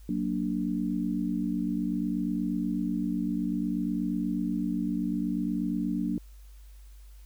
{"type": "chord", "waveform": "sine", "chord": "Gb augmented", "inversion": "none", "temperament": "equal", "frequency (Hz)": [185, 233.1, 293.7], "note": ["Gb3", "Bb3", "D4"], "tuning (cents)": [0, 0, 0], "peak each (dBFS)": -31, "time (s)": [0.09, 6.18], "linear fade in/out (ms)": 2, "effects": ["added 50 Hz sine -46 dBFS peak until 7.25 s", "white hiss -63 dBFS RMS until 7.25 s"]}